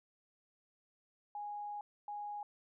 sine tone bursts at uneven times, 827 Hz, G#5, 8 cents flat, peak -40 dBFS, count 2, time 1.35-1.81 / 2.08-2.43 s, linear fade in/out 2 ms, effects none

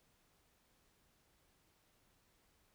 silence, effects pink hiss -74 dBFS RMS until 2.74 s

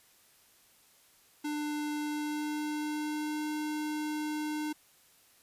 square tone with pitch glide, 298.1 to 303.3 Hz, D4 to D#4, +26 to -44 cents, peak -33 dBFS, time 1.44-4.73 s, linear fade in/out 10 ms, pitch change +30 cents, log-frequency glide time 1.96-3.47 s, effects white hiss -63 dBFS RMS until 5.42 s + resampled to 32000 Hz

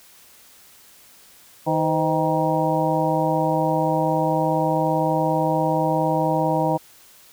harmonic tone with a mistuned harmonic, 157.4 Hz, D#3, 20 cents sharp, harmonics 1 / 2 / 3 / 4 / 5 / 6, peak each -25 / -25 / -25 / -25 / -25 / -25 dBFS, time 1.66-6.78 s, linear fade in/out 20 ms, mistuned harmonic 3, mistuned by +130 cents, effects white hiss -50 dBFS RMS until 7.32 s

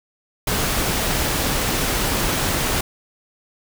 pink noise, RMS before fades -21 dBFS, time 0.47-2.81 s, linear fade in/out 5 ms, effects none

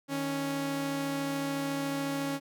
sawtooth tone pair together, 155.56 / 277.2 Hz, D#3 / C#4, 0 / 0 cents, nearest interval minor seventh, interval 1000 cents, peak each -35 / -27 dBFS, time 0.08-2.4 s, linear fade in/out 50 ms, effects none

